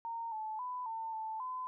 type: tone with pitch steps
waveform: sine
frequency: 921 / 869 / 998 / 898 / 880 / 1016 Hz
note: A#5 / A5 / B5 / A5 / A5 / B5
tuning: -21 / -22 / +18 / +35 / 0 / +49 cents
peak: -37 dBFS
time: 0.05-1.67 s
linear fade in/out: 0 ms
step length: 270 ms
effects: none